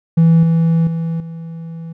triangle tone with level steps, 164.81 Hz, E3, in tune, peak -4 / -8 / -15 / -24 dBFS, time 0.17-1.93 s, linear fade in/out 10 ms, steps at 0.43 / 0.87 / 1.2 s, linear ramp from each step 2 ms, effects tanh soft clip ceiling -1 dBFS

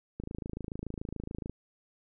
click train, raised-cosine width 3 ms, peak -24 dBFS, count 36, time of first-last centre 0.2-1.496 s, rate 27 Hz, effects none

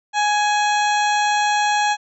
harmonic tone with a mistuned harmonic, 833 Hz, G#5, 5 cents sharp, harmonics 1 / 2 / 3 / 4 / 5 / 7 / 8 / 9, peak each -17 / -23 / -27 / -29 / -31 / -34 / -35 / -36 dBFS, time 0.13-1.97 s, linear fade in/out 50 ms, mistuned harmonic 3, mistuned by +24 cents, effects none

